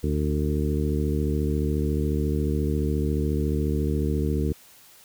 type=harmonic tone with a mistuned harmonic; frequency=74.2 Hz; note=D2; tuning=18 cents sharp; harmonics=1 / 2 / 3 / 4 / 5 / 6; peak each=-25 / -28 / -30 / -31 / -32 / -33 dBFS; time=0.03-4.53 s; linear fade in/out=10 ms; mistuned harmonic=6; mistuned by=+20 cents; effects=white hiss -52 dBFS RMS until 5.04 s